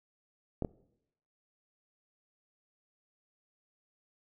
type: clicks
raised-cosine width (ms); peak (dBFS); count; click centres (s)
2; -19; 2; 0.623 / 0.648
effects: noise-tail reverb RT60 0.8 s tail -21 dB re dry